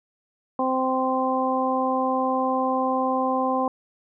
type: harmonic tone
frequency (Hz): 260.1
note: C4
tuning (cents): -10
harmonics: 1 / 2 / 3 / 4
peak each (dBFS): -26 / -26 / -26 / -26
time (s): 0.59-3.68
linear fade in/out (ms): 2
effects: none